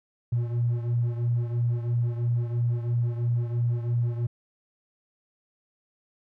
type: beating tone pair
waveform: triangle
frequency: 118.4 / 121.4 Hz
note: A#2 / B2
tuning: +27 / -29 cents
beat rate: 3 Hz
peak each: -21 / -26 dBFS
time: 0.32-4.27 s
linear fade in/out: 10 ms
effects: tanh soft clip ceiling -19 dBFS